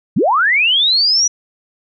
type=linear sweep; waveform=sine; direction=up; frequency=124.5 to 5920 Hz; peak=-10 dBFS; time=0.16-1.28 s; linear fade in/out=10 ms; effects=none